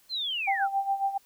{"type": "linear sweep", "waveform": "sine", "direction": "down", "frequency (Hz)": [4247, 1264], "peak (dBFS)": -28, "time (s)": [0.09, 0.68], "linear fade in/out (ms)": 50}
{"type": "tone with tremolo", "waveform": "sine", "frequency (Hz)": 787, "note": "G5", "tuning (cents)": 7, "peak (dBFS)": -22, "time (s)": [0.47, 1.18], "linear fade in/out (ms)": 10, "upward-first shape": "sine", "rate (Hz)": 7.3, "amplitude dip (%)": 75}
{"effects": ["white hiss -62 dBFS RMS until 1.25 s"]}